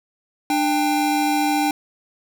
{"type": "tone pair together", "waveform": "square", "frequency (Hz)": [297.7, 794.8], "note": ["D4", "G5"], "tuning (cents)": [24, 24], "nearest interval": "octave + perfect fourth", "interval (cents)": 1700, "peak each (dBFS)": -21, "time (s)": [0.5, 1.71], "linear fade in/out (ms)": 2, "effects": []}